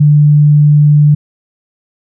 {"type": "tone", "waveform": "sine", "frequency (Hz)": 148.1, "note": "D3", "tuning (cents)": 15, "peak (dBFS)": -3, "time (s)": [0, 1.15], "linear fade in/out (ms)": 10, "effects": []}